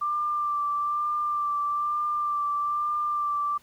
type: tone with vibrato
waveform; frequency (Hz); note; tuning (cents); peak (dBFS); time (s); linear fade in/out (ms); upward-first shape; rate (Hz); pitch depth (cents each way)
sine; 1182; D6; +11; -24; 0.01-3.58; 10; sine; 1.1; 21
effects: pink hiss -59 dBFS RMS until 3.62 s